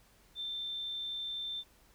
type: tone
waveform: sine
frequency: 3564 Hz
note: A7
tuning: 22 cents sharp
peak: -36 dBFS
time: 0.35-1.64 s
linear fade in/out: 50 ms
effects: added 49 Hz sine -68 dBFS peak until 1.94 s + pink hiss -65 dBFS RMS until 1.94 s